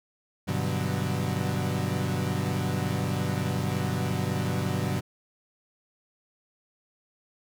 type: chord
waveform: 35% pulse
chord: G major seventh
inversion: none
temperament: equal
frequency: 98 / 123.47 / 146.83 / 185 Hz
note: G2 / B2 / D3 / F#3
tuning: 0 / 0 / 0 / 0 cents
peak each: -30 dBFS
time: 0.47-5.01 s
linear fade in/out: 20 ms
effects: none